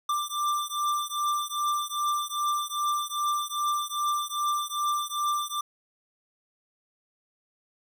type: beating tone pair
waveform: square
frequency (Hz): 1182 / 1184.5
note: D6 / D6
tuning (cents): +11 / +14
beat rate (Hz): 2.5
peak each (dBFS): -30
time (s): 0.09-5.61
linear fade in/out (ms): 5
effects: none